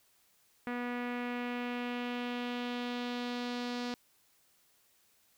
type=tone with low-pass filter sweep; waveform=sawtooth; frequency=243.7 Hz; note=B3; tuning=23 cents flat; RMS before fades=-37 dBFS; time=0.67-3.94 s; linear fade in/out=0 ms; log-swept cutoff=2000 to 4700 Hz; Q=2.1; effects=white hiss -69 dBFS RMS until 5.37 s